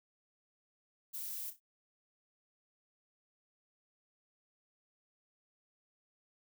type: noise with echo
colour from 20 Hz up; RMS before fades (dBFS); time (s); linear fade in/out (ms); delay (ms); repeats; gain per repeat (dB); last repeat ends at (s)
violet; -42; 1.13-1.51; 20; 31; 3; -10; 1.603
effects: none